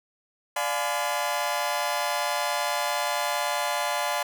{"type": "chord", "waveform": "sawtooth", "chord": "D diminished seventh", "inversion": "none", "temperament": "just", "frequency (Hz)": [587.3, 704.8, 845.8, 1014.9], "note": ["D5", "F5", "Ab5", "Cb6"], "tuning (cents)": [0, 16, 31, 47], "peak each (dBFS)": -27, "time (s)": [0.56, 4.23], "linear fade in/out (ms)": 5, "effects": []}